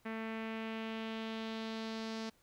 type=tone with low-pass filter sweep; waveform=sawtooth; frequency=222.7 Hz; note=A3; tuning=21 cents sharp; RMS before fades=-41 dBFS; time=0.05-2.3 s; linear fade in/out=10 ms; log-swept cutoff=2100 to 5100 Hz; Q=2.2; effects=pink hiss -70 dBFS RMS until 2.42 s